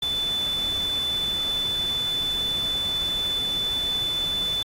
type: tone in noise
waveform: sine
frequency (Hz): 3500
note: A7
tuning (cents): -10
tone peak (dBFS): -23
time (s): 0.02-4.63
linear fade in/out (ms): 5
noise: pink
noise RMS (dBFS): -38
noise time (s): 0.02-4.63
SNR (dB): +12
effects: AAC 48 kbps